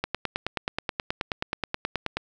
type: click train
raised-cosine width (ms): 0.3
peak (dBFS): -10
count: 21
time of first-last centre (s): 0.04-2.17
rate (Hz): 9.39
effects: none